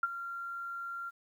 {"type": "tone with ADSR envelope", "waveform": "sine", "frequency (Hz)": 1381, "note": "F6", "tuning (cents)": -20, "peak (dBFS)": -24, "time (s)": [0.03, 1.11], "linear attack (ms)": 4, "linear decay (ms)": 32, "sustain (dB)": -13, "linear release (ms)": 27, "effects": ["11-bit"]}